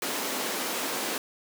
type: high-pass noise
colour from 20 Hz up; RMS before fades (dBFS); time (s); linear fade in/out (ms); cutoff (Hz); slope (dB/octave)
pink; -31; 0.02-1.18; 2; 250; 24
effects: none